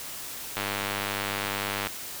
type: click train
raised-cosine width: 0.3 ms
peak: -12 dBFS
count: 131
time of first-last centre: 0.57-1.87 s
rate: 100 Hz
effects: white hiss -38 dBFS RMS until 2.2 s